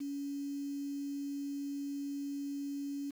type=tone with quantisation; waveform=sine; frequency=281.8 Hz; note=C#4; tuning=29 cents sharp; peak=-36 dBFS; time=0-3.11 s; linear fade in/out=10 ms; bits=9; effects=none